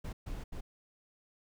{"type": "noise bursts at uneven times", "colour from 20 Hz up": "brown", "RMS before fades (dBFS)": -40, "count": 3, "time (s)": [[0.04, 0.13], [0.26, 0.44], [0.52, 0.61]], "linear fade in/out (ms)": 10, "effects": []}